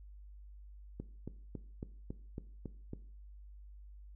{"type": "click train", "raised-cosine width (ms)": 3, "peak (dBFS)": -28, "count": 8, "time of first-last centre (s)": [1, 2.934], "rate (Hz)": 3.62, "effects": ["noise-tail reverb RT60 0.5 s tail -17 dB re dry", "added 50 Hz sine -50 dBFS peak until 4.15 s"]}